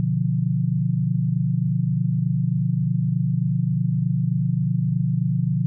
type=chord; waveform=sine; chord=B diminished; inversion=none; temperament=equal; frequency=123.47 / 146.83 / 174.61 Hz; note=B2 / D3 / F3; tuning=0 / 0 / 0 cents; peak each=-23 dBFS; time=0-5.66 s; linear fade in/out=0 ms; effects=none